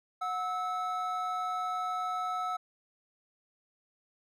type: tone pair together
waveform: triangle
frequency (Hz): 730.7 / 1304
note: F#5 / E6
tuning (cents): -22 / -19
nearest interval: minor seventh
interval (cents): 1003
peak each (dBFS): -33 / -31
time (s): 0.21-2.57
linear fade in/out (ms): 10
effects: none